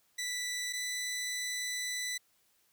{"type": "tone pair in turn", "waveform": "15% pulse", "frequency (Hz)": [1975.5, 1986.9], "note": ["B6", "B6"], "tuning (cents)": [0, 10], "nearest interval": "unison", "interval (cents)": 10, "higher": "second", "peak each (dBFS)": -28, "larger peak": "neither", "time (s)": [[0.18, 0.73], [0.73, 2.18]], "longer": "second", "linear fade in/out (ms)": 10, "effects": ["white hiss -71 dBFS RMS until 2.72 s"]}